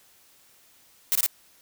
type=noise bursts; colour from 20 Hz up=blue; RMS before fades=-22 dBFS; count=3; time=1.12-1.263 s; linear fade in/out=0 ms; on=33 ms; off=22 ms; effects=white hiss -58 dBFS RMS until 1.61 s